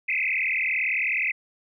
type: tone with frequency modulation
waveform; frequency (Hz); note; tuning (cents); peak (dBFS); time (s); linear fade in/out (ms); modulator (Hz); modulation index
sine; 2308; D7; -31; -22; 0.08-1.32; 10; 39.3; 7.7
effects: none